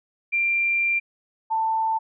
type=tone pair in turn; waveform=sine; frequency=2374 / 889.2 Hz; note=D7 / A5; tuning=+18 / +18 cents; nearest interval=octave + perfect fourth; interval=1700 cents; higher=first; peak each=-19 / -20 dBFS; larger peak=first; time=0.32-1 / 1.5-1.99 s; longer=first; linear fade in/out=20 ms; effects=none